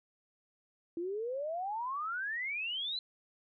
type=exponential sweep; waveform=sine; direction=up; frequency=329.6 to 4100 Hz; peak=-34 dBFS; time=0.97-2.99 s; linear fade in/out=2 ms; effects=none